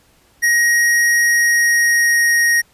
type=tone with pitch glide; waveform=square; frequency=1885 to 1874.1 Hz; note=A#6 to A#6; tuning=+19 to +9 cents; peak=-12 dBFS; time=0.42-2.62 s; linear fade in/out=20 ms; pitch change=-10 cents; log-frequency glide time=1.19-2.3 s; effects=pink hiss -54 dBFS RMS until 2.73 s + resampled to 32000 Hz